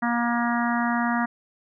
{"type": "harmonic tone", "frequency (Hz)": 237.2, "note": "A#3", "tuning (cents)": 30, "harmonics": [1, 3, 4, 5, 6, 7, 8], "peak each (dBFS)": [-24, -29, -30, -31, -32, -32, -33], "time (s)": [0.02, 1.26], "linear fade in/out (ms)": 10, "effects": []}